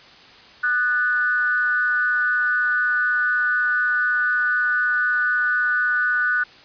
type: tone with amplitude modulation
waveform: sine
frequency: 1480 Hz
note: F#6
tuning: in tune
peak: -14 dBFS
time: 0.63-6.44 s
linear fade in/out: 10 ms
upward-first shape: sine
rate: 264 Hz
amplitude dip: 70%
effects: white hiss -46 dBFS RMS until 6.64 s + resampled to 11025 Hz